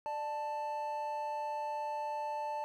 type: tone pair together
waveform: triangle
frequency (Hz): 596.2 / 880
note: D5 / A5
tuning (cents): +26 / 0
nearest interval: perfect fifth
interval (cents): 674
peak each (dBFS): -39 / -34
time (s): 0.06-2.64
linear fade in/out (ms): 0
effects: none